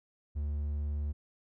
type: tone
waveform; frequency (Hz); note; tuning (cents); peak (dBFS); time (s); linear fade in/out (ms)
triangle; 73.42; D2; 0; -29; 0.35-1.13; 20
effects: none